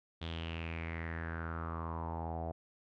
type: tone with low-pass filter sweep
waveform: sawtooth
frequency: 82.41 Hz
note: E2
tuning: in tune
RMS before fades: -40 dBFS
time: 0.21-2.52 s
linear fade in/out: 10 ms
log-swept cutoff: 3500 to 680 Hz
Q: 6
effects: none